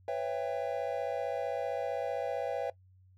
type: chord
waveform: triangle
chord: C# half-diminished seventh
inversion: third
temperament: just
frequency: 498.9 / 554.4 / 665.2 / 798.3 Hz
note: B4 / C#5 / E5 / G5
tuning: +17 / 0 / +16 / +31 cents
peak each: -35 / -34 / -35 / -37 dBFS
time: 0.08-2.7 s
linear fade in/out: 2 ms
effects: noise-tail reverb RT60 0.1 s tail -19 dB re dry + added 93 Hz sine -58 dBFS peak until 3.17 s